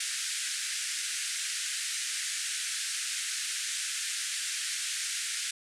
white band-pass noise, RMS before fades -34 dBFS, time 0-5.51 s, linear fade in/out 5 ms, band 1500 to 9700 Hz, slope 48 dB/octave, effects none

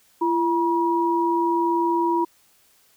sine tone pair together, 339.4 / 960.6 Hz, F4 / B5, -49 / -48 cents, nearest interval octave + tritone, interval 1801 cents, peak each -21 dBFS, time 0.21-2.25 s, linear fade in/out 10 ms, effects white hiss -59 dBFS RMS until 2.96 s

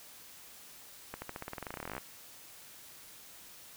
accelerating click train, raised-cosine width 0.5 ms, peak -24 dBFS, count 23, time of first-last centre 1.14-1.98 s, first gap 80 ms, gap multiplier 0.92, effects white hiss -53 dBFS RMS until 3.76 s

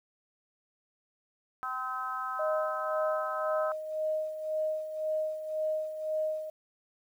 harmonic tone, 256.8 Hz, C4, 32 cents flat, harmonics 3 / 4 / 5 / 6, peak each -41 / -39 / -34 / -43 dBFS, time 1.63-3.72 s, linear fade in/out 0 ms
sine tone with tremolo, 622.3 Hz, D#5, in tune, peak -27 dBFS, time 2.39-6.5 s, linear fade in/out 5 ms, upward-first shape sine, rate 1.9 Hz, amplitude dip 65%
effects 10-bit

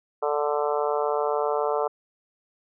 harmonic tone, 147.3 Hz, D3, 6 cents sharp, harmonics 3 / 4 / 5 / 6 / 7 / 8 / 9, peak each -26 / -28 / -30 / -32 / -33 / -34 / -35 dBFS, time 0.22-1.88 s, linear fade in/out 10 ms, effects none

